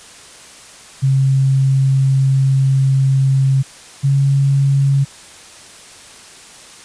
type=tone pair in turn; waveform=sine; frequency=134.6 / 138.14 Hz; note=C3 / C#3; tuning=+49 / -6 cents; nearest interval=unison; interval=45 cents; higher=second; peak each=-10 dBFS; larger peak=neither; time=1.02-3.63 / 4.03-5.05 s; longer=first; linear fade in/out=20 ms; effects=white hiss -39 dBFS RMS until 6.84 s + resampled to 22050 Hz